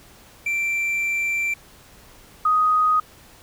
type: tone pair in turn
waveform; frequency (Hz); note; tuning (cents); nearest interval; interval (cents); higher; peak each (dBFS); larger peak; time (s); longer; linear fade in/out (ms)
triangle / sine; 2349 / 1249; D7 / D#6; 0 / +6; major seventh; 1094; first; -19 / -15; second; 0.46-1.54 / 2.45-3; first; 5
effects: pink hiss -49 dBFS RMS until 3.42 s